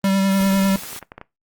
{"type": "tone with vibrato", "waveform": "square", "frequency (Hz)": 194.2, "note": "G3", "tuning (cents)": -16, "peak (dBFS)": -16, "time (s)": [0.04, 0.76], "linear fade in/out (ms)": 2, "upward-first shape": "triangle", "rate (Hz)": 10, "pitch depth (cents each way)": 21}
{"type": "high-pass noise", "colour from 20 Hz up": "white", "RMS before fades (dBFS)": -34, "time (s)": [0.31, 0.99], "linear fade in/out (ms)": 0, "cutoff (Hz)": 100, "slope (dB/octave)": 48}
{"type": "clicks", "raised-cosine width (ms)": 0.5, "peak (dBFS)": -20, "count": 10, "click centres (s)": [0.511, 0.593, 0.655, 0.835, 0.93, 0.963, 1.027, 1.119, 1.18, 1.214]}
{"effects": ["noise-tail reverb RT60 0.2 s tail -20 dB re dry", "Opus 24 kbps"]}